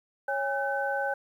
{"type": "tone cluster", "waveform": "sine", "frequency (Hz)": [554, 814, 1522], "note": ["C#5", "G#5", "F#6"], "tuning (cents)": [-1, -35, 48], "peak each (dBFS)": -31, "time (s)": [0.28, 1.14], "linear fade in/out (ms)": 5, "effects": ["10-bit"]}